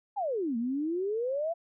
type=exponential two-way sweep; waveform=sine; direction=down then up; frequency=862 to 224.2 to 691 Hz; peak=-28 dBFS; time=0.16-1.54 s; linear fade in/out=20 ms; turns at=0.57 s; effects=none